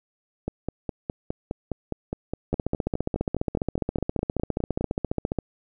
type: two click trains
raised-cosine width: 2 ms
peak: -14 / -11 dBFS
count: 22 / 43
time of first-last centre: 0.48-4.81 / 2.53-5.387 s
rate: 4.85 / 14.7 Hz
effects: none